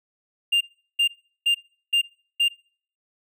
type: tone bursts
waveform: triangle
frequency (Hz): 2800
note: F7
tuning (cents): +4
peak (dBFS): -15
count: 5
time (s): 0.52-2.485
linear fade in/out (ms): 10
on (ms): 89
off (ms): 380
effects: noise-tail reverb RT60 0.5 s tail -24 dB re dry